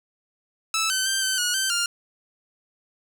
10% pulse tone with pitch steps, 1312 / 1531 / 1569 / 1537 / 1450 / 1550 / 1402 Hz, E6 / G6 / G6 / G6 / F#6 / G6 / F6, -9 / -41 / +1 / -35 / -35 / -20 / +6 cents, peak -13 dBFS, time 0.74-1.86 s, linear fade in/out 2 ms, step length 160 ms, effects none

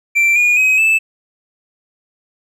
triangle tone with pitch steps, 2349 / 2439 / 2532 / 2629 Hz, D7 / D#7 / D#7 / E7, 0 / -35 / +30 / -5 cents, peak -8 dBFS, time 0.15-0.99 s, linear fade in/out 20 ms, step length 210 ms, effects none

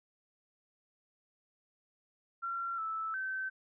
sine tone with pitch steps, 1368 / 1314 / 1540 Hz, F6 / E6 / G6, -36 / -6 / -31 cents, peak -34 dBFS, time 2.42-3.5 s, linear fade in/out 20 ms, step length 360 ms, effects none

